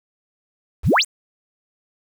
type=exponential sweep; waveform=sine; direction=up; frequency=44 to 9880 Hz; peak=-12 dBFS; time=0.83-1.05 s; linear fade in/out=50 ms; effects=7-bit